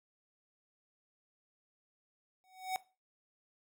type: tone with exponential growth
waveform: square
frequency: 749 Hz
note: F#5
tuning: 21 cents sharp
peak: -31 dBFS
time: 2.44-2.76 s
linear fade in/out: 0 ms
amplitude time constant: 69 ms
effects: noise-tail reverb RT60 0.3 s tail -18 dB re dry